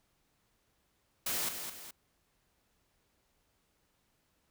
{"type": "noise with echo", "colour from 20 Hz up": "white", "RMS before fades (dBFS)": -34, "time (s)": [1.26, 1.49], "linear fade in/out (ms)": 5, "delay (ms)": 210, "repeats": 2, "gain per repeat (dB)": -7, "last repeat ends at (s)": 1.91, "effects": ["pink hiss -75 dBFS RMS until 4.5 s"]}